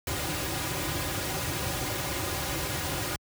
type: noise with comb filter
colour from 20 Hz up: pink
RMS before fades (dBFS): -31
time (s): 0.07-3.16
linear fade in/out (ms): 2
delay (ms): 4.5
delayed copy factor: -0.7
effects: high-pass 60 Hz 12 dB/octave